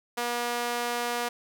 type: tone with high-pass filter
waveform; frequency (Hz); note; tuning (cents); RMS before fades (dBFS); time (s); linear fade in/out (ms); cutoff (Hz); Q
sawtooth; 240; B3; -49; -30; 0.17-1.29; 10; 610; 0.96
effects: none